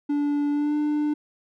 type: tone with pitch glide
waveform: triangle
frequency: 290 to 298 Hz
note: D4 to D4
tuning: -22 to +25 cents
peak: -19 dBFS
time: 0.09-1.14 s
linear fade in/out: 10 ms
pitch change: +47 cents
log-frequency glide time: 0.51-0.75 s
effects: none